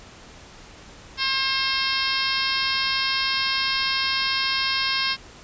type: harmonic tone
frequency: 534 Hz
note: C5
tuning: 35 cents sharp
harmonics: 2 / 3 / 4 / 5 / 6 / 7 / 8 / 9 / 10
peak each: -30 / -30 / -30 / -30 / -30 / -30 / -30 / -30 / -30 dBFS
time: 1.17-5.17 s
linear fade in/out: 50 ms
effects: pink hiss -45 dBFS RMS until 5.43 s + resampled to 16000 Hz